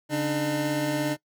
25% pulse tone pair together, 142.17 / 301.6 Hz, C#3 / D4, +44 / +46 cents, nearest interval octave + minor second, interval 1302 cents, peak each -26 / -22 dBFS, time 0.09-1.17 s, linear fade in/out 50 ms, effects noise-tail reverb RT60 0.1 s tail -21 dB re dry

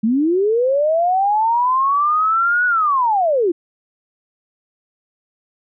sine linear two-way sweep, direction up then down, 207.7 to 1480 to 320.2 Hz, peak -13 dBFS, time 0.03-3.52 s, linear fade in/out 10 ms, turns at 2.66 s, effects none

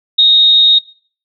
sine tone with amplitude modulation, 3729 Hz, A#7, in tune, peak -3 dBFS, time 0.18-0.79 s, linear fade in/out 10 ms, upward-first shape sine, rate 271 Hz, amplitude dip 30%, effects noise-tail reverb RT60 0.5 s tail -23 dB re dry

